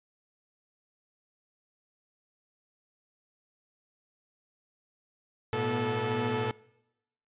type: tone cluster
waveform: sawtooth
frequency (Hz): 108 / 121.6 / 241.1 / 436.2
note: A2 / B2 / B3 / A4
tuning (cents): -32 / -26 / -41 / -15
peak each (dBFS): -33 / -31 / -31 / -26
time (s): 5.53-6.51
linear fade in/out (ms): 0
effects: noise-tail reverb RT60 0.9 s tail -23 dB re dry + resampled to 8000 Hz